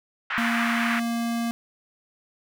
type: band-pass noise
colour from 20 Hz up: white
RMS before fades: -27 dBFS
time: 0.3-1 s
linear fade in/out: 5 ms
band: 1100 to 2100 Hz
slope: 24 dB/octave
type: tone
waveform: square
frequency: 233.1 Hz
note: A#3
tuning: in tune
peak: -25 dBFS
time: 0.38-1.51 s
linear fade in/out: 0 ms
effects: none